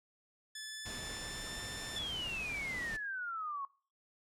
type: tone with pitch glide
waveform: 10% pulse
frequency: 1735 to 1778.6 Hz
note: A6 to A6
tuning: -25 to +18 cents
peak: -33 dBFS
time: 0.55-1.99 s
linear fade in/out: 5 ms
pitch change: +43 cents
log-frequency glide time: 0.66-1.52 s
type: noise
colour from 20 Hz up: pink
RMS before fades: -46 dBFS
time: 0.85-2.97 s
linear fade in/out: 10 ms
type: exponential sweep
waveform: sine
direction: down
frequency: 3500 to 1084 Hz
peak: -37 dBFS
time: 1.96-3.65 s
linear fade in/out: 2 ms
effects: noise-tail reverb RT60 0.4 s tail -20 dB re dry + low-pass 9000 Hz 12 dB/octave